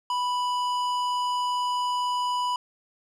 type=tone with tanh clipping; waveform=sine; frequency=987.8 Hz; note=B5; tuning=in tune; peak=-26 dBFS; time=0.1-2.56 s; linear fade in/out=2 ms; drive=14 dB; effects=none